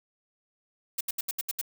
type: noise bursts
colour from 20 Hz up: blue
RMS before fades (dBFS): -30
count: 7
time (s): 0.98-1.614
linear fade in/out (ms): 5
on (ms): 28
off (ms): 73
effects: none